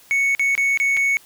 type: tone with dropouts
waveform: triangle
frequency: 2217 Hz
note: C#7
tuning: in tune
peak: -14 dBFS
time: 0.11-1.17 s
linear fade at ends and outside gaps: 0 ms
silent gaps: 0.35-0.395 / 0.552-0.578 / 0.774-0.8 / 0.968-0.972 s
effects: white hiss -50 dBFS RMS until 1.25 s